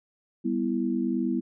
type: chord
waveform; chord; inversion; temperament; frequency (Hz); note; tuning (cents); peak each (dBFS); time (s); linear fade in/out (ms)
sine; E minor; first; just; 197.78 / 247.2 / 329.6; G3 / B3 / E4; +16 / +2 / 0; -30 / -27 / -29; 0.44-1.41; 20
effects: none